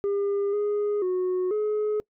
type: tone with pitch steps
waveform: sine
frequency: 401.9 / 413.9 / 366.7 / 423.7 Hz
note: G4 / G#4 / F#4 / G#4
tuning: +43 / -6 / -15 / +35 cents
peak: -20 dBFS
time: 0.04-2 s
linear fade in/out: 0 ms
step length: 490 ms
effects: noise-tail reverb RT60 0.1 s tail -26 dB re dry + tanh soft clip ceiling -22 dBFS